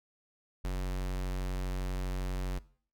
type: tone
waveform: square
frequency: 46.25 Hz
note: F#1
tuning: in tune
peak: -32 dBFS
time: 0.64-2.59 s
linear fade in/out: 10 ms
effects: noise-tail reverb RT60 0.5 s tail -20 dB re dry

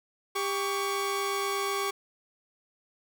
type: tone pair together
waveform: sawtooth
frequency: 397.2 / 1123.5 Hz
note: G4 / C#6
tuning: +23 / +23 cents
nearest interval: octave + tritone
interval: 1800 cents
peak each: -27 dBFS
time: 0.35-1.91 s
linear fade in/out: 10 ms
effects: none

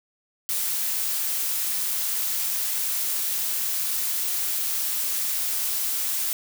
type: noise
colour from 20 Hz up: blue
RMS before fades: -26 dBFS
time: 0.49-6.33 s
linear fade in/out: 0 ms
effects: none

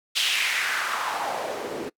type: noise with band-pass filter sweep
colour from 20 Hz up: white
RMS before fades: -27 dBFS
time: 0.15-1.9 s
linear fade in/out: 20 ms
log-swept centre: 3400 to 340 Hz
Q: 2.6
effects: noise-tail reverb RT60 0.1 s tail -23 dB re dry

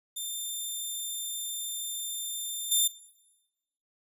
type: tone with level steps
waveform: 10% pulse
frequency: 3587 Hz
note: A7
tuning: 33 cents sharp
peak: -25 / -14 dBFS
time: 0.16-2.88 s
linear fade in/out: 10 ms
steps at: 2.71 s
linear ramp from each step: 10 ms
effects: noise-tail reverb RT60 1.0 s tail -19 dB re dry + resampled to 32000 Hz

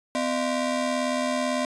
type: ring-modulated tone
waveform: 30% pulse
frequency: 430 Hz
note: A4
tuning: 40 cents flat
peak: -18 dBFS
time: 0.15-1.65 s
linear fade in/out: 0 ms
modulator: 176 Hz
effects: resampled to 22050 Hz

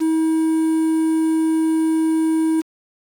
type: tone with quantisation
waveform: triangle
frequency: 320 Hz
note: D#4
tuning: 49 cents sharp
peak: -13 dBFS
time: 0-2.62 s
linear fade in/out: 20 ms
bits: 6
effects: AAC 64 kbps

